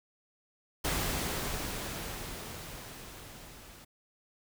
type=noise with level ramp; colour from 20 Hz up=pink; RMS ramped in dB=-31 to -52 dBFS; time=0.84-3.85 s; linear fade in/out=10 ms; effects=none